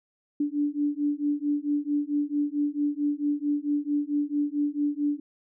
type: beating tone pair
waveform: sine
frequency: 289.5 / 294 Hz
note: D4 / D4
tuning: -25 / +2 cents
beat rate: 4.5 Hz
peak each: -27 dBFS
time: 0.4-5.2 s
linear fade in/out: 5 ms
effects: none